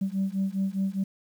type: beating tone pair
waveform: sine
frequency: 191.1 / 196 Hz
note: G3 / G3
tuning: -44 / 0 cents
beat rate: 4.9 Hz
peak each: -27 dBFS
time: 0.01-1.04 s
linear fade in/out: 10 ms
effects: tanh soft clip ceiling -20 dBFS + 9-bit